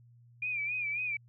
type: tone with vibrato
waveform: sine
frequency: 2400 Hz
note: D7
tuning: 37 cents sharp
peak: -31 dBFS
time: 0.42-1.17 s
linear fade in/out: 5 ms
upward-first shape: sine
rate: 3.7 Hz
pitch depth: 82 cents each way
effects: added 119 Hz sine -56 dBFS peak until 1.28 s